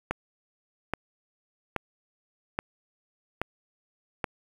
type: click train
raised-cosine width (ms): 0.5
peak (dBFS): -12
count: 6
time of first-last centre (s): 0.11-4.242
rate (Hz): 1.21
effects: 7-bit